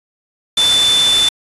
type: tone in noise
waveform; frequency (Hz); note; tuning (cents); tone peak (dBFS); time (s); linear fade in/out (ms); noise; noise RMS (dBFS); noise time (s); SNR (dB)
sine; 3520; A7; 0; -10; 0.57-1.29; 5; white; -18; 0.57-1.29; +5
effects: resampled to 24000 Hz